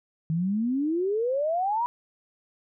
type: exponential sweep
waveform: sine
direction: up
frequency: 155.56 to 987.8 Hz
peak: -23 dBFS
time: 0.3-1.86 s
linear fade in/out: 0 ms
effects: none